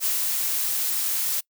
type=noise with ADSR envelope; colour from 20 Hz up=blue; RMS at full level=-23 dBFS; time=0-1.41 s; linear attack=48 ms; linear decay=130 ms; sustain=-2 dB; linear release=16 ms; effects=noise-tail reverb RT60 0.1 s tail -25 dB re dry